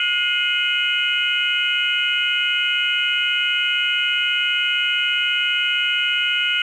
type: tone cluster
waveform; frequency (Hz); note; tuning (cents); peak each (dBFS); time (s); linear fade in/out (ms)
sine; 1434 / 2115 / 2512 / 2909 / 3044; F6 / C7 / D#7 / F#7 / F#7; +45 / +18 / +16 / -30 / +48; -23 / -25 / -23 / -21 / -28; 0-6.62; 2
effects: tanh soft clip ceiling -6 dBFS